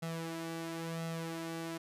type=tone with flanger; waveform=sawtooth; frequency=164.81 Hz; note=E3; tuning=in tune; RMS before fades=-40 dBFS; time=0.02-1.78 s; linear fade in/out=10 ms; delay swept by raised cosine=1.5 to 3.5 ms; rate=0.97 Hz; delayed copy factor=+0.6; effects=resampled to 32000 Hz